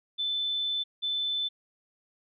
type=tone pair in turn; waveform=sine; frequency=3520 / 3520 Hz; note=A7 / A7; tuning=0 / 0 cents; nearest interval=unison; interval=0 cents; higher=neither; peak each=-27 dBFS; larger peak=neither; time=0.18-0.84 / 1.02-1.49 s; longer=first; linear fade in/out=20 ms; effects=none